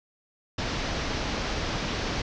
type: low-pass noise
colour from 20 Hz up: pink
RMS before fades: -30 dBFS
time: 0.58-2.22 s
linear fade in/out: 5 ms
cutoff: 6000 Hz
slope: 48 dB/octave
effects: none